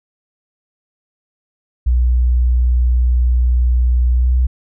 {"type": "tone with pitch glide", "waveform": "sine", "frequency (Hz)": [61.2, 62.81], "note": ["B1", "B1"], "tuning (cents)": [-15, 30], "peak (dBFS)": -10, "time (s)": [1.86, 4.47], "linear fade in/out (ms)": 10, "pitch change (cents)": 45, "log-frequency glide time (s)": [4.13, 4.35], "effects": []}